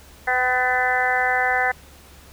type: harmonic tone with a mistuned harmonic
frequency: 251.8 Hz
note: B3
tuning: 34 cents sharp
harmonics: 2 / 3 / 4 / 5 / 6 / 7 / 8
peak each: -29 / -22 / -32 / -33 / -25 / -23 / -25 dBFS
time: 0.27-1.72 s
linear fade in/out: 10 ms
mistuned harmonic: 3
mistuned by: +16 cents
effects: added 70 Hz sine -48 dBFS peak until 2.32 s + pink hiss -48 dBFS RMS until 2.32 s